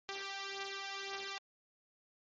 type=beating tone pair; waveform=5% pulse; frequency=391.7 / 393.6 Hz; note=G4 / G4; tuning=-1 / +7 cents; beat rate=1.9 Hz; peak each=-34 / -31 dBFS; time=0.09-1.38 s; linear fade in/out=0 ms; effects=MP3 32 kbps